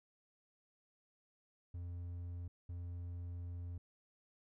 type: tone bursts at uneven times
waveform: triangle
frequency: 87.31 Hz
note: F2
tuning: in tune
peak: -40 dBFS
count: 2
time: 1.74-2.48 / 2.69-3.78 s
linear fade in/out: 5 ms
effects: none